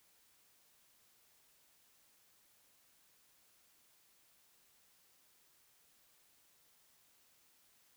silence, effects white hiss -70 dBFS RMS until 7.96 s

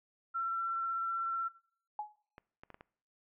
sine tone with vibrato, 1351 Hz, E6, 42 cents sharp, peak -32 dBFS, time 0.34-1.49 s, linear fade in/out 20 ms, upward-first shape triangle, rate 16 Hz, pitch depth 15 cents each way
sine tone with exponential decay, 842 Hz, G#5, 24 cents sharp, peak -32 dBFS, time 1.99-2.16 s, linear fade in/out 2 ms, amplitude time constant 36 ms
clicks, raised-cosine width 0.5 ms, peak -35 dBFS, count 5, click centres 2.381 / 2.635 / 2.703 / 2.744 / 2.809 s
effects noise-tail reverb RT60 0.6 s tail -23 dB re dry

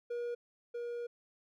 triangle tone pair in turn, 478.3 / 476.4 Hz, A#4 / A#4, +44 / +38 cents, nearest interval unison, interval 6 cents, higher first, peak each -33 / -35 dBFS, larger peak first, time 0.1-0.35 / 0.74-1.07 s, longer second, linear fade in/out 10 ms, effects none

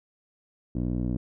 15% pulse tone with low-pass filter, 61 Hz, B1, 21 cents flat, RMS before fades -28 dBFS, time 0.75-1.17 s, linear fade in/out 5 ms, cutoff 330 Hz, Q 2.1, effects none

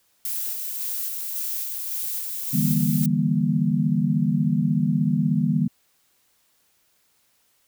violet noise with tremolo, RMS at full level -28 dBFS, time 0.25-3.06 s, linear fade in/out 2 ms, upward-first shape square, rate 1.8 Hz, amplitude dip 25%
sine chord, E half-diminished seventh, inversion third, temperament just, 148.33 / 164.81 / 197.78 / 237.3 Hz, D3 / E3 / G3 / Bb3, +18 / 0 / +16 / +31 cents, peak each -24 dBFS, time 2.53-5.68 s, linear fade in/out 10 ms
effects white hiss -65 dBFS RMS until 7.67 s

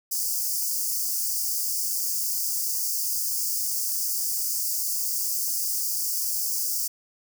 white high-pass noise, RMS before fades -27 dBFS, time 0.11-6.88 s, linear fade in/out 10 ms, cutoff 4700 Hz, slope 96 dB/octave, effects none

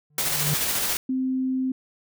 triangle tone with exponential growth, 149 Hz, D3, 25 cents sharp, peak -18 dBFS, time 0.1-0.54 s, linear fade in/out 5 ms, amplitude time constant 94 ms
white noise with tremolo, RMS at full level -24 dBFS, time 0.18-0.97 s, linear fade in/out 2 ms, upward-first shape square, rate 14 Hz, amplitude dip 25%
sine tone, 260 Hz, C4, 11 cents flat, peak -22 dBFS, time 1.09-1.72 s, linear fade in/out 5 ms
effects none

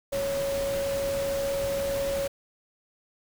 sine tone in noise, 554.4 Hz, C#5, in tune, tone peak -26 dBFS, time 0.12-2.28 s, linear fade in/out 10 ms, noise pink, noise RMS -36 dBFS, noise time 0.12-2.28 s, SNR +7 dB, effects none

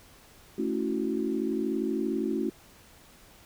sine chord, F# minor seventh, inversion first, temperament equal, 220 / 277.2 / 329.6 / 370 Hz, A3 / C#4 / E4 / F#4, 0 / 0 / 0 / 0 cents, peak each -32 dBFS, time 0.58-2.5 s, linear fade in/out 5 ms, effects pink hiss -55 dBFS RMS until 3.45 s

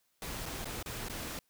pink noise with dropouts, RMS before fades -40 dBFS, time 0.22-1.39 s, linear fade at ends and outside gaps 1 ms, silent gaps 0.457-0.461 / 0.645-0.655 / 0.827-0.86 / 1.085-1.097 s, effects white hiss -75 dBFS RMS until 1.49 s

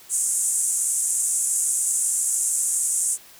white band-pass noise, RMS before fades -23 dBFS, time 0.09-3.18 s, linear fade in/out 50 ms, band 7200 to 9700 Hz, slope 48 dB/octave, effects white hiss -48 dBFS RMS until 3.39 s

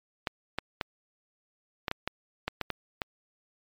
clicks, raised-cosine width 0.3 ms, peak -13 dBFS, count 10, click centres 0.272 / 0.586 / 0.812 / 1.882 / 1.914 / 2.076 / 2.48 / 2.613 / 2.703 / 3.018 s, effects MP3 96 kbps

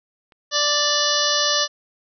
click, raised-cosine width 0.3 ms, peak -34 dBFS, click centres 0.322 s
harmonic tone, 587.3 Hz, D5, in tune, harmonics 1 / 2 / 3 / 5 / 6 / 7 / 8 / 9 / 10, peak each -26 / -26 / -26 / -26 / -26 / -26 / -26 / -26 / -26 dBFS, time 0.51-1.68 s, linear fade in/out 50 ms
effects none

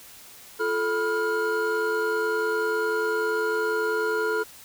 triangle tone cluster, 345.8 / 435.9 / 984 / 1414 Hz, F4 / A4 / B5 / F6, -17 / -16 / -7 / +21 cents, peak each -32 / -23 / -31 / -26 dBFS, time 0.59-4.44 s, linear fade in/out 20 ms, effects white hiss -47 dBFS RMS until 4.64 s

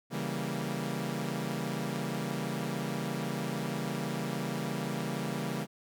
sawtooth chord, C# diminished seventh, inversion none, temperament equal, 138.59 / 164.81 / 196 / 233.1 Hz, C#3 / E3 / G3 / Bb3, 0 / 0 / 0 / 0 cents, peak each -34 dBFS, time 0.1-5.67 s, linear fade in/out 50 ms, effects none

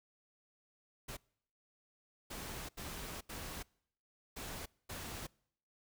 pink noise bursts at uneven times, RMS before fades -45 dBFS, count 6, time 1.08-1.17 / 2.3-2.69 / 2.77-3.21 / 3.29-3.63 / 4.36-4.66 / 4.89-5.27 s, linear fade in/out 10 ms, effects noise-tail reverb RT60 0.7 s tail -26 dB re dry

